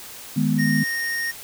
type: chord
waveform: sine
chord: G# minor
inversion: second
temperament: equal with one note detuned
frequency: 155.56 / 209.5 / 246.9 Hz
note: D#3 / G#3 / B3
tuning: 0 / +15 / 0 cents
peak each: -22 dBFS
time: 0.36-0.84 s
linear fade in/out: 10 ms
type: tone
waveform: square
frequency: 1855 Hz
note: A#6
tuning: 9 cents flat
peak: -24 dBFS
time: 0.58-1.32 s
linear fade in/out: 20 ms
effects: white hiss -39 dBFS RMS until 1.43 s